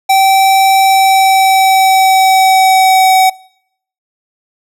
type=tone with pitch glide; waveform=square; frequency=773 to 754.9 Hz; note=G5 to F#5; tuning=-24 to +35 cents; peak=-6 dBFS; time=0.09-3.3 s; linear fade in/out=10 ms; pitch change=-41 cents; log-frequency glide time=0.8-3.17 s; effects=noise-tail reverb RT60 0.7 s tail -25 dB re dry